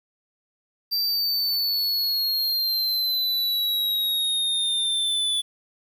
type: exponential sweep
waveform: square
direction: down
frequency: 4699 to 3455 Hz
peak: -22 dBFS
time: 0.91-5.42 s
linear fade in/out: 20 ms
effects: 9-bit